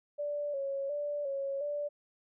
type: tone with vibrato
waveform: sine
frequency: 567 Hz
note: C#5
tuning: 39 cents sharp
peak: -32 dBFS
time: 0.18-1.89 s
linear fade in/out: 20 ms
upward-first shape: square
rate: 1.4 Hz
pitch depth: 51 cents each way
effects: none